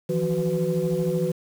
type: tone cluster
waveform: sine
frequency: 161.5 / 174.6 / 371.1 / 499.3 Hz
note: E3 / F3 / F#4 / B4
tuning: -35 / 0 / +5 / +19 cents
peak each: -26 dBFS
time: 0.09-1.32 s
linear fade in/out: 10 ms
effects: tanh soft clip ceiling -14 dBFS + 7-bit